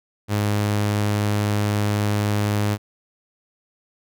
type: tone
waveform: sawtooth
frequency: 103.83 Hz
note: G#2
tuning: in tune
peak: -15 dBFS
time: 0.28-2.78 s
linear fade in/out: 50 ms
effects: none